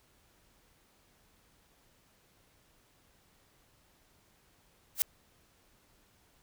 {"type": "noise with exponential growth", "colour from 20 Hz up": "blue", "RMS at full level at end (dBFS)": -22, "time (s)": [4.95, 5.02], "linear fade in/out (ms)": 0, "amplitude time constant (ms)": 15, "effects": ["pink hiss -67 dBFS RMS until 6.42 s"]}